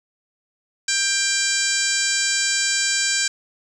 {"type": "harmonic tone", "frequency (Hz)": 790, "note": "G5", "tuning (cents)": 13, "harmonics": [2, 3, 4, 5, 6, 7, 8, 9, 10], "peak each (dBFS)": [-25, -28, -31, -29, -27, -28, -30, -25, -27], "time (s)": [0.88, 3.28], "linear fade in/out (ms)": 5, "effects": ["8-bit"]}